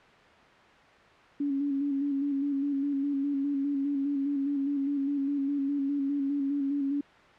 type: tone with vibrato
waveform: sine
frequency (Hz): 280.4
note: C#4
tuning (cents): +20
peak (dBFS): -26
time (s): 1.4-7.01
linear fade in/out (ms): 5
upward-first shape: square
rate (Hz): 4.9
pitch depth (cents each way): 34
effects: white hiss -54 dBFS RMS until 7.38 s + low-pass 2000 Hz 12 dB/octave